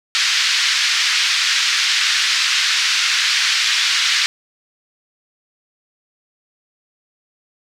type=band-pass noise; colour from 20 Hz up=white; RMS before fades=-17 dBFS; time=0.15-4.26 s; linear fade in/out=0 ms; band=1500 to 5200 Hz; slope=24 dB/octave; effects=none